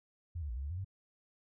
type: tone with pitch steps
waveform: sine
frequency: 84.9 / 73.5 / 57.4 / 67.3 / 71.9 / 88.4 / 96 Hz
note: F2 / D2 / A#1 / C2 / D2 / F2 / G2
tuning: -48 / +2 / -26 / +49 / -36 / +22 / -36 cents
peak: -36 dBFS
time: 0.35-0.847 s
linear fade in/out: 10 ms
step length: 71 ms
effects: none